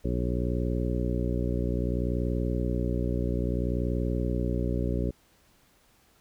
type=harmonic tone; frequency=60.6 Hz; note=B1; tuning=32 cents flat; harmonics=1 / 2 / 3 / 4 / 5 / 6 / 7 / 9; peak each=-29 / -32 / -34 / -35 / -36 / -37 / -37 / -39 dBFS; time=0.04-5.11 s; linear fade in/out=10 ms; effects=pink hiss -63 dBFS RMS until 6.2 s